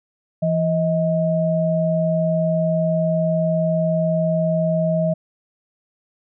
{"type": "tone pair together", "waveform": "sine", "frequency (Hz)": [167.2, 633], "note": ["E3", "D#5"], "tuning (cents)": [25, 30], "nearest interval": "octave + major seventh", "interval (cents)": 2305, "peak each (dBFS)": -19, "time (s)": [0.42, 5.14], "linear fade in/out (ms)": 10, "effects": []}